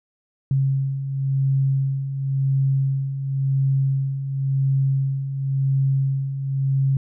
sine beating tone pair, 135 / 135.94 Hz, C#3 / C#3, -45 / -33 cents, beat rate 0.94 Hz, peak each -26 / -19 dBFS, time 0.51-6.97 s, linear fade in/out 2 ms, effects none

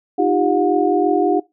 sine tone cluster, 308.3 / 351.2 / 397.3 / 722 Hz, D#4 / F4 / G4 / F#5, -16 / +10 / +23 / -43 cents, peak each -19 dBFS, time 0.18-1.4 s, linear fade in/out 10 ms, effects noise-tail reverb RT60 0.2 s tail -21 dB re dry

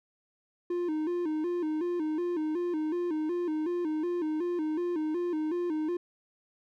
triangle tone with vibrato, 329.6 Hz, E4, in tune, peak -26 dBFS, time 0.7-5.97 s, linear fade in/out 5 ms, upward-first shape square, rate 2.7 Hz, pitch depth 110 cents each way, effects none

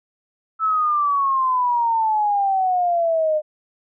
sine exponential sweep, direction down, 1318.5 to 605 Hz, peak -16 dBFS, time 0.59-3.42 s, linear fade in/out 50 ms, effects none

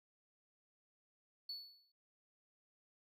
triangle tone with exponential decay, 4435 Hz, C#8, in tune, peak -38 dBFS, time 1.49-1.92 s, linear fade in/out 5 ms, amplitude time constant 93 ms, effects tanh soft clip ceiling -38 dBFS

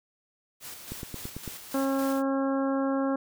white noise with tremolo, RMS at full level -41 dBFS, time 0.6-2.23 s, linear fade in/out 50 ms, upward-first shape square, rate 3.6 Hz, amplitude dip 40%
click train, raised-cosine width 3 ms, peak -23 dBFS, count 6, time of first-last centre 0.92-1.477 s, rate 8.97 Hz
harmonic tone, 271.2 Hz, C#4, 38 cents flat, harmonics 1 / 2 / 3 / 4 / 5 / 6, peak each -26 / -30 / -37 / -37 / -39 / -44 dBFS, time 1.74-3.16 s, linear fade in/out 5 ms
effects none

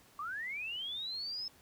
sine linear sweep, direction up, 1120 to 5250 Hz, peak -37 dBFS, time 0.19-1.48 s, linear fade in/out 2 ms, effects pink hiss -62 dBFS RMS until 1.61 s + high-pass 60 Hz 12 dB/octave

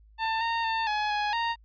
sawtooth tone with pitch steps, 893 / 920 / 899 / 843 / 834 / 928 Hz, A5 / A#5 / A5 / G#5 / G#5 / A#5, +25 / -23 / +37 / +26 / +7 / -8 cents, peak -22 dBFS, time 0.18-1.56 s, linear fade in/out 50 ms, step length 230 ms, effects added 53 Hz sine -53 dBFS peak until 1.64 s + resampled to 11025 Hz

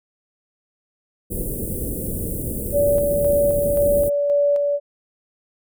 pink band-stop noise, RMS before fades -26 dBFS, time 1.3-4.1 s, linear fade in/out 20 ms, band 530 to 9100 Hz, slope 48 dB/octave
sine tone with tremolo, 575 Hz, D5, 37 cents flat, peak -14 dBFS, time 2.72-4.8 s, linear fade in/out 50 ms, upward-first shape square, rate 1.9 Hz, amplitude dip 30%
effects none

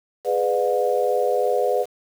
sine chord, G# diminished seventh, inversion none, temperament just, 415.3 / 498.4 / 598 / 717.6 Hz, G#4 / B4 / D5 / F5, 0 / +16 / +31 / +47 cents, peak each -24 / -21 / -25 / -25 dBFS, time 0.24-1.86 s, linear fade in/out 50 ms, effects 7-bit

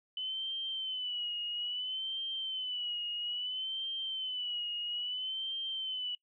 sine tone with vibrato, 3008 Hz, F#7, 28 cents sharp, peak -34 dBFS, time 0.17-6.15 s, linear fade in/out 2 ms, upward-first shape sine, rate 0.6 Hz, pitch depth 80 cents each way, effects noise-tail reverb RT60 0.1 s tail -23 dB re dry

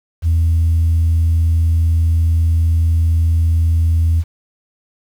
sine tone, 82.41 Hz, E2, in tune, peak -9 dBFS, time 0.22-4.24 s, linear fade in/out 50 ms, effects tanh soft clip ceiling -8 dBFS + 7-bit

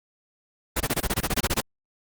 pink noise bursts, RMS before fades -23 dBFS, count 13, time 0.76-1.609 s, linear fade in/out 10 ms, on 45 ms, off 22 ms, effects Opus 24 kbps

